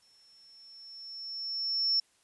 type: tone with exponential growth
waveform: sine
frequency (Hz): 5400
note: E8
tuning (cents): +41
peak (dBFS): -23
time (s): 0.02-2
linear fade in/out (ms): 5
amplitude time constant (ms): 430
effects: white hiss -68 dBFS RMS until 2.23 s + resampled to 24000 Hz